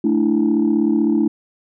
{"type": "chord", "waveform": "sine", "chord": "A suspended fourth", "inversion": "none", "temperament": "equal", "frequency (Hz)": [220, 293.7, 329.6], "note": ["A3", "D4", "E4"], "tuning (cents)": [0, 0, 0], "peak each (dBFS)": -17, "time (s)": [0.04, 1.28], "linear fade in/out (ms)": 5, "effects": ["tanh soft clip ceiling -8 dBFS"]}